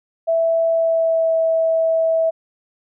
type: tone with pitch glide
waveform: sine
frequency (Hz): 659.3 to 651.4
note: E5 to E5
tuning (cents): 0 to -21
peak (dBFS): -14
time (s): 0.27-2.31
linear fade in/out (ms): 20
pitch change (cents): -21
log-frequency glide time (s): 0.7-1.36
effects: none